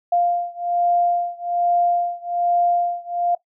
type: beating tone pair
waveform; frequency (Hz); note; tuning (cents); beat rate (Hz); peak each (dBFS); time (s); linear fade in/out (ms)
sine; 698.5 / 699.7; F5 / F5; 0 / +3; 1.2; -20 / -21; 0.12-3.35; 5
effects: noise-tail reverb RT60 0.1 s tail -17 dB re dry